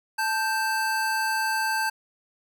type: tone pair together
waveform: square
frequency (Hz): 880 / 1568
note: A5 / G6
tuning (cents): 0 / 0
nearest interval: minor seventh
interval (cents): 1000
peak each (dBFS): -27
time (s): 0.18-1.9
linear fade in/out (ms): 10
effects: none